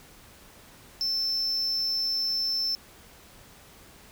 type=tone; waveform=triangle; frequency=5320 Hz; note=E8; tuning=15 cents sharp; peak=-24 dBFS; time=1.01-2.75 s; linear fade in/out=0 ms; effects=pink hiss -52 dBFS RMS until 4.11 s